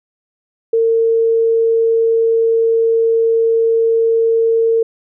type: tone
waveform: sine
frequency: 454.9 Hz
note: A#4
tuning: 42 cents flat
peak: -10 dBFS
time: 0.73-4.83 s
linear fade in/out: 5 ms
effects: none